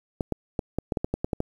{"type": "clicks", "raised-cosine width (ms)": 2, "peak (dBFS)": -12, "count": 11, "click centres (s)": [0.208, 0.323, 0.592, 0.786, 0.922, 0.972, 1.045, 1.14, 1.245, 1.332, 1.404], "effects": ["8-bit"]}